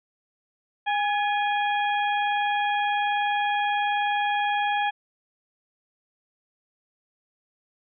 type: harmonic tone with a mistuned harmonic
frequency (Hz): 820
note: G#5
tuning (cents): -22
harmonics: 1 / 2 / 3 / 4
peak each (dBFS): -23 / -29 / -33 / -35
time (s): 0.86-4.91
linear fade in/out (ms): 20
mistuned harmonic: 2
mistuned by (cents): +61
effects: none